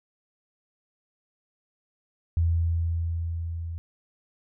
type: tone with level ramp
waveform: sine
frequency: 83.6 Hz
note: E2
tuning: 25 cents sharp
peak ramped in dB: -19 to -31 dBFS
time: 2.37-3.78 s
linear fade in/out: 0 ms
effects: none